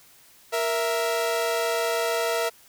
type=tone pair together; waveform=sawtooth; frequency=467.4 / 661 Hz; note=A#4 / E5; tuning=+5 / +5 cents; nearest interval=tritone; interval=600 cents; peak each=-22 dBFS; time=0.52-2.5 s; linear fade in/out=20 ms; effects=white hiss -54 dBFS RMS until 2.68 s